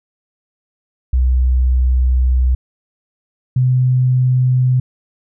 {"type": "tone pair in turn", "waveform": "sine", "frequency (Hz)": [63.2, 127.28], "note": ["B1", "C3"], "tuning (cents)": [41, -47], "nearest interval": "octave", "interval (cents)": 1212, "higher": "second", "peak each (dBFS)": -10, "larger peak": "neither", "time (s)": [[1.13, 2.55], [3.56, 4.8]], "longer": "first", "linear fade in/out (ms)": 5, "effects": []}